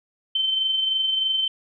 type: tone with amplitude modulation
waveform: sine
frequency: 3090 Hz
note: G7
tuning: 26 cents flat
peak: -18 dBFS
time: 0.35-1.48 s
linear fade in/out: 5 ms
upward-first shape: sine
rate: 23.2 Hz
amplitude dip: 40%
effects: none